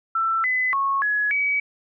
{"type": "tone with pitch steps", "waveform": "sine", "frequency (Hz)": [1335, 2015, 1098, 1685, 2274], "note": ["E6", "B6", "C#6", "G#6", "C#7"], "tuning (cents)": [22, 34, -17, 25, 44], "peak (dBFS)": -19, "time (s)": [0.15, 1.6], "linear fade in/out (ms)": 5, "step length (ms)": 290, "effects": []}